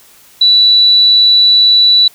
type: tone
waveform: sine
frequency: 3951 Hz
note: B7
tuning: in tune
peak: -4 dBFS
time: 0.41-2.08 s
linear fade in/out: 5 ms
effects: white hiss -43 dBFS RMS until 2.14 s